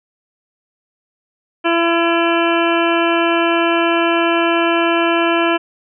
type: harmonic tone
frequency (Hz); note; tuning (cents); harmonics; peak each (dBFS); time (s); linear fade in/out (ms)
336.9; E4; +38; 1 / 2 / 3 / 4 / 5 / 7 / 8 / 9; -16 / -19 / -21 / -22 / -23 / -24 / -25 / -26; 1.64-5.58; 20
effects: none